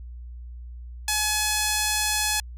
5% pulse tone, 849 Hz, G#5, 38 cents sharp, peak -10 dBFS, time 1.08-2.4 s, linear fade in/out 2 ms, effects added 60 Hz sine -36 dBFS peak until 2.57 s

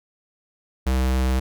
square tone, 64.6 Hz, C2, 21 cents flat, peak -19 dBFS, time 0.86-1.4 s, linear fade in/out 10 ms, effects none

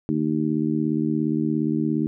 harmonic tone, 77.2 Hz, D#2, 13 cents flat, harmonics 2 / 3 / 4 / 5, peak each -27 / -24 / -24 / -32 dBFS, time 0.09-2.07 s, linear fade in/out 0 ms, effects none

